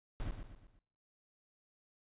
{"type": "noise with echo", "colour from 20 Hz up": "brown", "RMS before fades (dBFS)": -38, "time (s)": [0.2, 0.31], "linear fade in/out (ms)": 0, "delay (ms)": 120, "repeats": 4, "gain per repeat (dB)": -7, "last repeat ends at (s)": 0.79, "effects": ["noise-tail reverb RT60 0.7 s tail -24 dB re dry", "resampled to 8000 Hz"]}